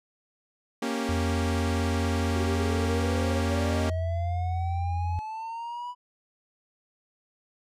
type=chord; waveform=sawtooth; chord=G diminished; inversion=first; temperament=equal; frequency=233.1 / 277.2 / 392 Hz; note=Bb3 / Db4 / G4; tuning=0 / 0 / 0 cents; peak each=-26 / -28 / -31 dBFS; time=0.82-3.9 s; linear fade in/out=5 ms
type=tone with pitch glide; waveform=sine; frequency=85.5 to 86.19 Hz; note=F2 to F2; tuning=-36 to -22 cents; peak=-26 dBFS; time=1.09-5.19 s; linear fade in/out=0 ms; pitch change=+14 cents; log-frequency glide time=1.48-2.01 s
type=linear sweep; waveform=triangle; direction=up; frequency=360 to 987.8 Hz; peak=-31 dBFS; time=2.33-5.95 s; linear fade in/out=50 ms
effects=low-pass 10000 Hz 12 dB/octave